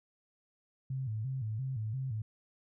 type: tone with vibrato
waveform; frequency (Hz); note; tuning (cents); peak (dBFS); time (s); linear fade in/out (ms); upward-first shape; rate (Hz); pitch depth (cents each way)
sine; 120; B2; -49; -33; 0.9-2.22; 5; square; 2.9; 170
effects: none